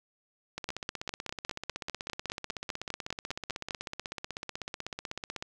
two click trains, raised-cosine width 0.2 ms, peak -19 / -16 dBFS, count 79 / 16, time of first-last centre 0.58-5.425 / 0.69-3.708 s, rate 16.1 / 4.97 Hz, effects none

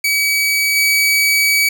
sawtooth tone with level steps, 2278 Hz, C#7, 47 cents sharp, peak -10 / -8 dBFS, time 0.04-1.69 s, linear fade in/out 5 ms, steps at 0.75 s, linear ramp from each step 20 ms, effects none

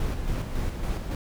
brown noise with tremolo, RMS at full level -27 dBFS, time 0-1.15 s, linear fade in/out 2 ms, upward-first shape square, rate 3.6 Hz, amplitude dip 40%, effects none

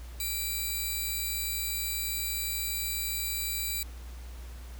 5% pulse tone pair together, 2349 / 3951 Hz, D7 / B7, 0 / 0 cents, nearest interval major sixth, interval 900 cents, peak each -25 dBFS, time 0.2-3.83 s, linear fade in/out 2 ms, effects added 60 Hz sine -40 dBFS peak until 4.79 s + pink hiss -53 dBFS RMS until 4.79 s

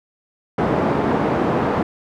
pink band-pass noise, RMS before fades -19 dBFS, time 0.58-1.83 s, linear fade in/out 5 ms, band 170 to 960 Hz, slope 12 dB/octave, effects none

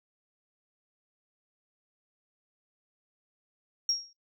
sine tone with exponential decay, 5588 Hz, F8, in tune, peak -21 dBFS, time 3.89-4.13 s, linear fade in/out 2 ms, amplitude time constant 51 ms, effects noise-tail reverb RT60 0.1 s tail -21 dB re dry + tanh soft clip ceiling -18 dBFS

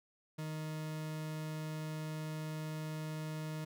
40% pulse tone, 155.56 Hz, D#3, in tune, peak -38 dBFS, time 0.38-3.65 s, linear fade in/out 10 ms, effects none

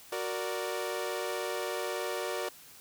sawtooth chord, Gb augmented, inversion none, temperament equal, 370 / 466.2 / 587.3 Hz, Gb4 / Bb4 / D5, 0 / 0 / 0 cents, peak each -33 dBFS, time 0.12-2.49 s, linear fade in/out 5 ms, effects white hiss -53 dBFS RMS until 2.8 s

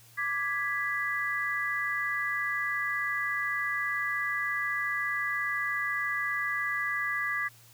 sine chord, G# diminished, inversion second, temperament equal, 1174.7 / 1661.2 / 1975.5 Hz, D6 / G#6 / B6, 0 / 0 / 0 cents, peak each -35 / -32 / -31 dBFS, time 0.17-7.49 s, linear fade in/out 20 ms, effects added 116 Hz sine -58 dBFS peak until 7.73 s + white hiss -57 dBFS RMS until 7.73 s

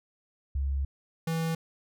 sine / square tone pair in turn, 68.7 / 163.4 Hz, C#2 / E3, -15 / -15 cents, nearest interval octave + minor third, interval 1500 cents, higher second, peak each -26 / -28 dBFS, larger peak first, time 0.55-0.85 / 1.27-1.55 s, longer first, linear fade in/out 5 ms, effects none

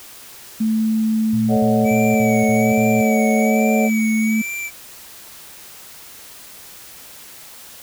sine tone, 220 Hz, A3, in tune, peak -15 dBFS, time 0.6-4.42 s, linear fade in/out 10 ms
sine tone bursts, 116.4 Hz, A#2, 2 cents flat, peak -23 dBFS, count 6, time 1.33-3.015 s, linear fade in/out 5 ms, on 240 ms, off 49 ms
sine chord, D# half-diminished seventh, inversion second, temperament equal, 440 / 554.4 / 622.3 / 740 Hz, A4 / C#5 / D#5 / F#5, 0 / 0 / 0 / 0 cents, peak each -23 dBFS, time 1.48-3.9 s, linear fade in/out 50 ms
square tone with vibrato, 2287 Hz, D7, 47 cents flat, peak -25 dBFS, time 1.84-4.71 s, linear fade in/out 50 ms, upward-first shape sine, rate 1.2 Hz, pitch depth 52 cents each way
effects white hiss -40 dBFS RMS until 7.82 s

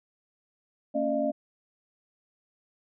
sine tone cluster, 228.2 / 277.8 / 604 / 682 Hz, A#3 / C#4 / D5 / F5, -37 / +4 / +48 / -41 cents, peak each -33 / -30 / -27 / -34 dBFS, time 0.94-1.32 s, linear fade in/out 20 ms, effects none

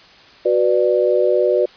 sine chord, B minor, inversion second, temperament equal with one note detuned, 370 / 493.9 / 592.1 Hz, F#4 / B4 / D5, 0 / 0 / +14 cents, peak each -17 dBFS, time 0.45-1.66 s, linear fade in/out 10 ms, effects white hiss -45 dBFS RMS until 1.76 s + resampled to 11025 Hz

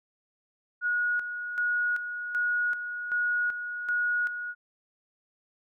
sine tone with tremolo, 1451 Hz, F#6, 34 cents flat, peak -24 dBFS, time 0.81-4.55 s, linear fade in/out 50 ms, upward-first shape square, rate 1.3 Hz, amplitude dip 60%, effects none

